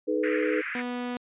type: chord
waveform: sine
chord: G# minor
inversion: second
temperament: equal with one note detuned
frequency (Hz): 311.1 / 425 / 493.9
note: D#4 / G#4 / B4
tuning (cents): 0 / +40 / 0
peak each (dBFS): -28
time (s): 0.07-0.62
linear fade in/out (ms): 20
type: band-pass noise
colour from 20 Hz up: white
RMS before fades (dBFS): -34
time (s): 0.23-0.82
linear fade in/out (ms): 10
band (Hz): 1400 to 2300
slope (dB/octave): 48
type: tone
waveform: sawtooth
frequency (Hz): 245.5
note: B3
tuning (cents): -10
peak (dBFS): -26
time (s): 0.75-1.17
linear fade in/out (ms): 2
effects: resampled to 8000 Hz